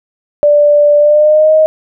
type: tone with pitch glide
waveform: sine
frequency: 587.3 to 625.8 Hz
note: D5 to D#5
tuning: 0 to +10 cents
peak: -4 dBFS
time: 0.43-1.66 s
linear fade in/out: 0 ms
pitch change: +110 cents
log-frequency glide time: 0.98-1.53 s
effects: none